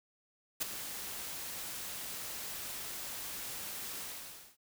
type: noise with ADSR envelope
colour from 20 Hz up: white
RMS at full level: -31 dBFS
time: 0.6-4.57 s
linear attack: 19 ms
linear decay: 14 ms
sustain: -11 dB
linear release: 560 ms
effects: none